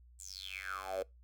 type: tone with high-pass filter sweep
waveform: 10% pulse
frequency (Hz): 95.3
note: G2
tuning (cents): -48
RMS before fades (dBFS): -42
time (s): 0.19-1.03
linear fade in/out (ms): 5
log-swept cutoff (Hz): 8000 to 490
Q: 9.6
effects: noise-tail reverb RT60 0.2 s tail -23 dB re dry + added 60 Hz sine -57 dBFS peak until 1.23 s